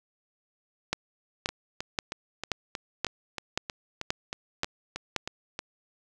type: two click trains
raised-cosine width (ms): 0.2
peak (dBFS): -16 / -9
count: 14 / 9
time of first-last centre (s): 1.49-5.591 / 0.93-5.163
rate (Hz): 3.17 / 1.89
effects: none